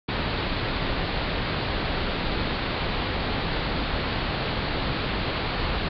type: low-pass noise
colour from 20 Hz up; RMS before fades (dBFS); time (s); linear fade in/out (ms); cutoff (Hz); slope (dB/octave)
pink; -27; 0.08-5.89; 10; 4600; 96
effects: none